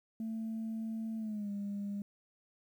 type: tone with pitch glide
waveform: sine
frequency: 222.9 to 202.1 Hz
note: A3 to G#3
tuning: +23 to -47 cents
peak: -34 dBFS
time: 0.2-2.02 s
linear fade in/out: 2 ms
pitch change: -170 cents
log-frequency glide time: 1.17-1.5 s
effects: tanh soft clip ceiling -33 dBFS + 11-bit